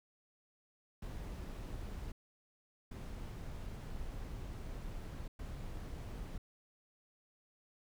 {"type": "noise bursts at uneven times", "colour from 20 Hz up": "brown", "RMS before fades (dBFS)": -44, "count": 3, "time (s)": [[1.02, 2.12], [2.91, 5.28], [5.39, 6.38]], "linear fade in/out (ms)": 5, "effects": []}